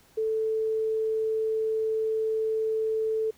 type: tone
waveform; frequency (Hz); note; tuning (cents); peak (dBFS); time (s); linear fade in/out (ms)
sine; 440; A4; 0; -24; 0.17-3.31; 10
effects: pink hiss -59 dBFS RMS until 3.37 s